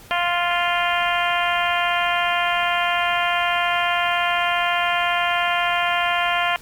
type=harmonic tone; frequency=349.2 Hz; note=F4; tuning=in tune; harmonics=2 / 3 / 4 / 5 / 6 / 7 / 8 / 9; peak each=-23 / -25 / -26 / -27 / -28 / -28 / -29 / -30 dBFS; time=0.11-6.56 s; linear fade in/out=0 ms; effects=pink hiss -45 dBFS RMS until 6.61 s + Opus 48 kbps